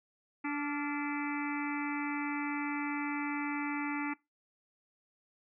harmonic tone with a mistuned harmonic, 290.8 Hz, D4, 17 cents flat, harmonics 1 / 3 / 4 / 5 / 6 / 7 / 8 / 9, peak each -34 / -41 / -45 / -44 / -47 / -42 / -44 / -49 dBFS, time 0.44-4.14 s, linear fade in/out 10 ms, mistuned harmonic 5, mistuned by -73 cents, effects noise-tail reverb RT60 0.2 s tail -21 dB re dry

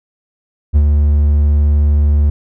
triangle tone with ADSR envelope, 73.42 Hz, D2, in tune, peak -3 dBFS, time 0.73-2.3 s, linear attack 31 ms, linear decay 59 ms, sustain -3 dB, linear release 4 ms, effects none

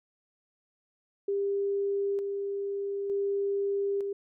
sine tone with tremolo, 399 Hz, G4, 31 cents sharp, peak -26 dBFS, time 1.28-4.13 s, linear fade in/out 5 ms, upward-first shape square, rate 0.55 Hz, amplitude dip 35%, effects none

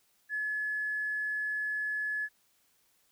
triangle tone with tanh clipping, 1708 Hz, G#6, 48 cents sharp, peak -30 dBFS, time 0.29-2.29 s, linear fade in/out 50 ms, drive 2 dB, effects white hiss -70 dBFS RMS until 3.11 s

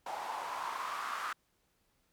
white noise with band-pass filter sweep, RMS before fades -39 dBFS, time 0.06-1.33 s, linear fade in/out 5 ms, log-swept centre 800 to 1300 Hz, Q 4.9, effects pink hiss -75 dBFS RMS until 2.12 s

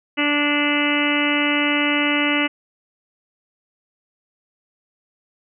harmonic tone, 292.3 Hz, D4, 8 cents flat, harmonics 1 / 2 / 3 / 4 / 5 / 6 / 7 / 8 / 9 / 10, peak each -21 / -28 / -31 / -29 / -28 / -33 / -23 / -29 / -25 / -26 dBFS, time 0.17-2.48 s, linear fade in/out 20 ms, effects none

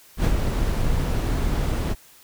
brown noise with ADSR envelope, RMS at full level -17 dBFS, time 0.17-1.95 s, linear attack 76 ms, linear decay 70 ms, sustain -5 dB, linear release 30 ms, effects white hiss -51 dBFS RMS until 2.23 s

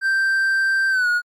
triangle tone with pitch glide, 1568 to 1446.2 Hz, G6 to F#6, 0 to -40 cents, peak -14 dBFS, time 0.01-1.22 s, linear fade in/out 50 ms, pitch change -140 cents, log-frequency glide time 0.9-1.08 s, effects MP3 64 kbps

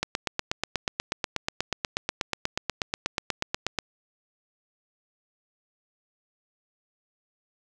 click train, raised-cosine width 0.2 ms, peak -8 dBFS, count 32, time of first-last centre 0.03-3.788 s, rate 8.25 Hz, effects none

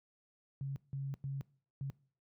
sine tone bursts at uneven times, 137.3 Hz, C#3, 16 cents flat, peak -36 dBFS, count 4, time 0.61-0.76 / 0.93-1.14 / 1.24-1.41 / 1.81-1.9 s, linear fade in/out 0 ms, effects noise-tail reverb RT60 0.5 s tail -22 dB re dry + high-pass 60 Hz 12 dB/octave

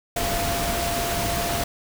sine tone in noise, 689 Hz, F5, 24 cents flat, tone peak -27 dBFS, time 0.16-1.64 s, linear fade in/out 5 ms, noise pink, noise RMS -26 dBFS, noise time 0.16-1.64 s, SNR -4 dB, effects none

